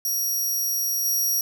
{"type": "tone with level steps", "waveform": "15% pulse", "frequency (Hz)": 5680, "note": "F8", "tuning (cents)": 28, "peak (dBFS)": [-17, -15], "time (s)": [0.05, 1.41], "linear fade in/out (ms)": 2, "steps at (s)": 1.05, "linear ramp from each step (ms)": 2, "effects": []}